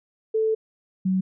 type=tone pair in turn; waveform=sine; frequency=440 / 187.8 Hz; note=A4 / F#3; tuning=0 / +26 cents; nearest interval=octave + minor third; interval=1474 cents; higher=first; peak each=-19 dBFS; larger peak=neither; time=0.34-0.55 / 1.05-1.21 s; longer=first; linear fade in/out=10 ms; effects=none